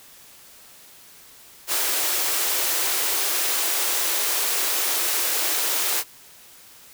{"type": "high-pass noise", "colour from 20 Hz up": "white", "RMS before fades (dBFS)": -23, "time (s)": [1.67, 6.04], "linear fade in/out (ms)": 50, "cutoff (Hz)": 300, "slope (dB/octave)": 96, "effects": ["white hiss -48 dBFS RMS until 6.93 s"]}